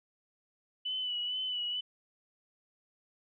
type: tone with vibrato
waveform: sine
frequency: 2980 Hz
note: F#7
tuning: 12 cents sharp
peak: -32 dBFS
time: 0.85-1.81 s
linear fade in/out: 10 ms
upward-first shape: sine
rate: 2.2 Hz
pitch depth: 38 cents each way
effects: none